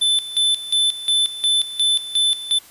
square tone with tremolo, 3520 Hz, A7, in tune, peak -15 dBFS, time 0.01-2.59 s, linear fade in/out 10 ms, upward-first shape square, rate 2.8 Hz, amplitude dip 80%, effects white hiss -46 dBFS RMS until 2.7 s + resampled to 32000 Hz

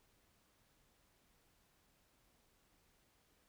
silence, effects pink hiss -74 dBFS RMS until 3.48 s

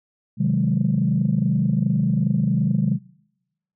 sine chord, Ab dominant seventh, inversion first, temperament equal, 130.81 / 155.56 / 185 / 207.7 Hz, C3 / Eb3 / Gb3 / Ab3, 0 / 0 / 0 / 0 cents, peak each -22 dBFS, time 0.37-2.99 s, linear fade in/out 50 ms, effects noise-tail reverb RT60 0.9 s tail -25 dB re dry + tanh soft clip ceiling -9 dBFS

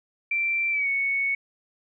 sine tone with pitch glide, 2349 to 2217 Hz, D7 to C#7, 0 to 0 cents, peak -22 dBFS, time 0.31-1.35 s, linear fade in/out 5 ms, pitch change -100 cents, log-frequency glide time 0.71-0.88 s, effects none

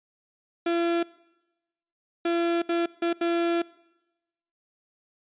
35% pulse tone bursts at uneven times, 340 Hz, F4, 46 cents flat, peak -21 dBFS, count 5, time 0.66-1.03 / 2.25-2.62 / 2.69-2.86 / 3.02-3.13 / 3.21-3.62 s, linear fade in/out 5 ms, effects noise-tail reverb RT60 1.0 s tail -22 dB re dry + resampled to 8000 Hz

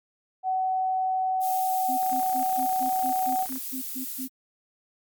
sine tone, 752 Hz, F#5, 28 cents sharp, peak -23 dBFS, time 0.43-3.47 s, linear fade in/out 50 ms
violet noise, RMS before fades -34 dBFS, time 1.4-4.29 s, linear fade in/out 50 ms
sine tone bursts, 261 Hz, C4, 4 cents flat, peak -32 dBFS, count 11, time 1.88-4.28 s, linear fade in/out 20 ms, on 100 ms, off 130 ms
click train, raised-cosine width 0.5 ms, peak -29 dBFS, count 47, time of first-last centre 2.03-3.558 s, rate 30.1 Hz
effects Opus 48 kbps

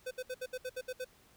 square tone bursts, 508 Hz, B4, 49 cents sharp, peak -37 dBFS, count 9, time 0.06-1.047 s, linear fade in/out 10 ms, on 51 ms, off 66 ms, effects pink hiss -64 dBFS RMS until 1.36 s

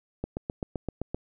click train, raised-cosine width 2 ms, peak -17 dBFS, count 8, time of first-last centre 0.24-1.146 s, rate 7.73 Hz, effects none

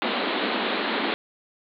pink band-pass noise, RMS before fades -26 dBFS, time 0.02-1.14 s, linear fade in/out 0 ms, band 200 to 4200 Hz, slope 96 dB/octave, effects none

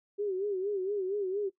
sine tone with vibrato, 392 Hz, G4, in tune, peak -29 dBFS, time 0.18-1.5 s, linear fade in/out 20 ms, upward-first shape sine, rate 4.3 Hz, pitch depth 110 cents each way, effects noise-tail reverb RT60 0.1 s tail -17 dB re dry

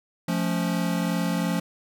square chord, F augmented, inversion none, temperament equal with one note detuned, 174.61 / 217.5 / 277.2 Hz, F3 / A3 / C#4, 0 / -20 / 0 cents, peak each -26 / -30 / -31 dBFS, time 0.28-1.6 s, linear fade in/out 5 ms, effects none

